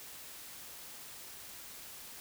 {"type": "silence", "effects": ["white hiss -49 dBFS RMS until 2.2 s"]}